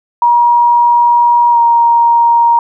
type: tone with pitch glide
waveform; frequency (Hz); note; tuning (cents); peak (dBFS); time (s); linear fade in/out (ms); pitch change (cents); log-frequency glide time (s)
sine; 953 to 937.7; A#5 to A#5; +38 to +10; -5; 0.22-2.59; 2; -28; 1.51-1.58
effects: none